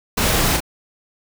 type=noise with echo; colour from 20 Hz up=pink; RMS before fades=-19 dBFS; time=0.17-0.57 s; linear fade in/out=10 ms; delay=35 ms; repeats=1; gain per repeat=-3 dB; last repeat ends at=0.605 s; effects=none